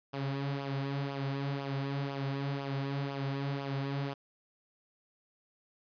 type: tone with flanger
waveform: sawtooth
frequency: 138.59 Hz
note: C#3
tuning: in tune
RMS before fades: -35 dBFS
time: 0.13-4.14 s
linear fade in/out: 10 ms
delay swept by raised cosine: 0.48 to 5.88 ms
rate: 2 Hz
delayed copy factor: -0.6
effects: resampled to 11025 Hz